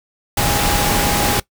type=tone in noise; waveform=sine; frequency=820 Hz; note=G#5; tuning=22 cents flat; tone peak=-22 dBFS; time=0.37-1.4 s; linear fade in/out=5 ms; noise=pink; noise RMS=-17 dBFS; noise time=0.37-1.4 s; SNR=-8 dB; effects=noise-tail reverb RT60 0.1 s tail -20 dB re dry